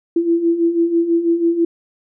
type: beating tone pair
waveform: sine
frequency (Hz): 332.3 / 338.4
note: E4 / E4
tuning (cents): +14 / +45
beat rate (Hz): 6.1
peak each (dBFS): -20 / -14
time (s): 0.16-1.65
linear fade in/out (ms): 5
effects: none